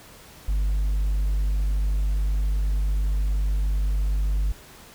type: tone with hard clipping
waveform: sine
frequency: 50 Hz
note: G1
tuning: 35 cents sharp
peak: -21 dBFS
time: 0.48-4.52 s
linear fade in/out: 5 ms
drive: 2 dB
effects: pink hiss -47 dBFS RMS until 4.94 s